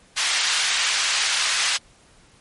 white band-pass noise, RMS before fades -22 dBFS, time 0.16-1.78 s, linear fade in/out 20 ms, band 1300 to 4900 Hz, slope 12 dB/octave, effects pink hiss -54 dBFS RMS until 2.4 s + MP3 48 kbps

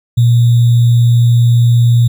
sine tone with sample-and-hold, 118.7 Hz, A#2, 32 cents sharp, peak -5 dBFS, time 0.17-2.08 s, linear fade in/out 10 ms, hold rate 3675 Hz, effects none

